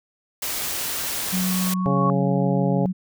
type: noise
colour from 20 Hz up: white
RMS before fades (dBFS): -27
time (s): 0.42-1.74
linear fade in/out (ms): 5
type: tone with exponential growth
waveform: sine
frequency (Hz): 1108.7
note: C#6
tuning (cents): 0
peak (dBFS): -19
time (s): 0.99-2.1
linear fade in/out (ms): 1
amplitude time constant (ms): 240
type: tone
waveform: sine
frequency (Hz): 185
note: F#3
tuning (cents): 0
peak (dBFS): -21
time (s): 1.32-2.93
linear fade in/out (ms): 20
type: harmonic tone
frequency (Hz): 138.59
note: C#3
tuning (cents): 0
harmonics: 1 / 2 / 3 / 4 / 5 / 6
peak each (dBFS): -23 / -27 / -28 / -27 / -31 / -32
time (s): 1.86-2.86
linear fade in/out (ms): 0
effects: none